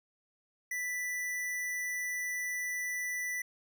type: tone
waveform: square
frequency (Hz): 1978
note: B6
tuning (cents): +2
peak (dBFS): -34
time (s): 0.71-3.42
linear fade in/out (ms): 5
effects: none